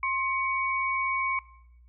sine tone pair together, 1060 / 2246 Hz, C6 / C#7, +22 / +22 cents, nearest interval octave + minor second, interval 1300 cents, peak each -28 dBFS, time 0.03-1.39 s, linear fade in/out 2 ms, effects noise-tail reverb RT60 0.8 s tail -20 dB re dry + added 60 Hz sine -52 dBFS peak until 1.88 s

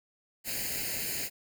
white noise with comb filter, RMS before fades -34 dBFS, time 0.44-1.3 s, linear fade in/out 50 ms, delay 0.43 ms, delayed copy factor +0.85, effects none

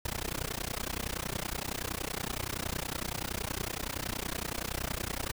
pink noise with amplitude modulation, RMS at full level -32 dBFS, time 0.05-5.32 s, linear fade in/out 5 ms, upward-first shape sine, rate 30.7 Hz, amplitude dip 100%, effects none

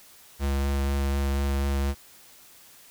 square tone with vibrato, 69.3 Hz, C#2, in tune, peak -24 dBFS, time 0.39-1.95 s, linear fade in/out 50 ms, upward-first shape sine, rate 4.1 Hz, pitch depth 12 cents each way, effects white hiss -52 dBFS RMS until 2.9 s

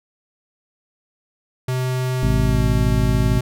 square tone with pitch glide, 128 to 124.64 Hz, C3 to B2, -38 to +16 cents, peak -20 dBFS, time 1.68-3.41 s, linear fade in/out 5 ms, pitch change -46 cents, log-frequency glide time 2.42-2.62 s
harmonic tone, 53.3 Hz, G#1, 46 cents sharp, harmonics 1 / 2 / 3 / 4 / 5, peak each -19 / -22 / -24 / -25 / -26 dBFS, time 2.23-3.39 s, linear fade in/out 0 ms
effects none

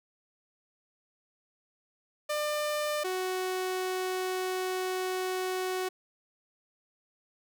sawtooth tone pair in turn, 598 / 371 Hz, D5 / F#4, +31 / +5 cents, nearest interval minor sixth, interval 826 cents, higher first, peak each -25 / -26 dBFS, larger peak first, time 2.29-3.04 / 3.04-5.89 s, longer second, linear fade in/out 10 ms, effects none

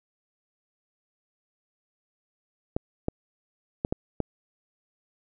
clicks, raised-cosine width 2 ms, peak -12 dBFS, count 5, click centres 2.765 / 3.084 / 3.849 / 3.925 / 4.203 s, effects none

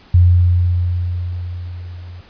sine tone with level ramp, 88.4 Hz, F2, 22 cents sharp, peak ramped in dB -5 to -31 dBFS, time 0.14-2.21 s, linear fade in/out 5 ms, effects pink hiss -46 dBFS RMS until 2.29 s + resampled to 11025 Hz

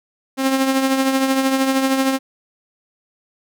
sawtooth tone with tremolo, 266.8 Hz, C4, 34 cents sharp, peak -9 dBFS, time 0.37-2.19 s, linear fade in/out 50 ms, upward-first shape triangle, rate 13 Hz, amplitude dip 55%, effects none

